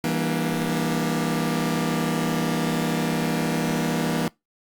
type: chord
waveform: sawtooth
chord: E half-diminished seventh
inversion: none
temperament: just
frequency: 164.81 / 197.78 / 237.3 / 296.7 Hz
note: E3 / G3 / Bb3 / D4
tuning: 0 / +16 / +31 / +18 cents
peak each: -22 / -27 / -22 / -26 dBFS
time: 0.04-4.28 s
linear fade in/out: 2 ms
effects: noise-tail reverb RT60 0.2 s tail -24 dB re dry + Opus 48 kbps